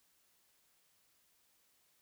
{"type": "silence", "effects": ["white hiss -73 dBFS RMS until 2.01 s"]}